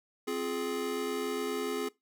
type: chord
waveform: square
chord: F minor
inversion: second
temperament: just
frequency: 261.9 / 349.2 / 419.1 Hz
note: C4 / F4 / Ab4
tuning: +2 / 0 / +16 cents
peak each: -38 / -39 / -34 dBFS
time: 0.27-1.89 s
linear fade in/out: 10 ms
effects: noise-tail reverb RT60 0.2 s tail -21 dB re dry